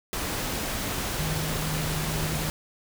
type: tone in noise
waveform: sine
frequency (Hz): 155.56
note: D#3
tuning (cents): 0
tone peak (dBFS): -30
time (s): 1.19-2.49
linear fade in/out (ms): 0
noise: pink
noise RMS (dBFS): -30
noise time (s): 0.13-2.5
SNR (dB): -3
effects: none